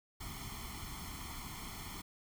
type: noise with comb filter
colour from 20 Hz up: pink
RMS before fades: -45 dBFS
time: 0.2-2.02 s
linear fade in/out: 10 ms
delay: 0.93 ms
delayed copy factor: +0.85
effects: none